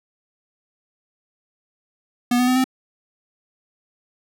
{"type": "tone with pitch steps", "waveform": "square", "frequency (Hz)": [243.7, 248.8, 254, 259.4], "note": ["B3", "B3", "B3", "C4"], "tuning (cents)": [-23, 13, 49, -15], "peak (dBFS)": -16, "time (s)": [2.31, 2.642], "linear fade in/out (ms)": 5, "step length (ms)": 83, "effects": []}